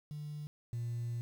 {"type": "tone pair in turn", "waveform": "sine", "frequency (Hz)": [148.9, 118.18], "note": ["D3", "A#2"], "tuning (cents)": [24, 24], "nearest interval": "major third", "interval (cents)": 400, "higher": "first", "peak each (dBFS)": [-39, -33], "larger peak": "second", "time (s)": [[0.11, 0.47], [0.73, 1.21]], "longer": "second", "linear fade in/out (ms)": 0, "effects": ["tanh soft clip ceiling -33 dBFS", "10-bit"]}